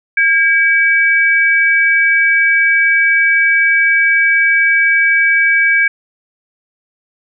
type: tone pair together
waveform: sine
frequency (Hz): 1619.4 / 2288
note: G#6 / D7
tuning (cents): -44 / -46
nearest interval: tritone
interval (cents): 598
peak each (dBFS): -11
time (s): 0.17-5.88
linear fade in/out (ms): 5
effects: none